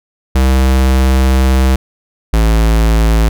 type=tone pair in turn; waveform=square; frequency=65.41 / 55.24 Hz; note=C2 / A1; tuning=0 / +8 cents; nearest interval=minor third; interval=292 cents; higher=first; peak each=-8 dBFS; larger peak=neither; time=0.35-1.76 / 2.33-3.29 s; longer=first; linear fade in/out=5 ms; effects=none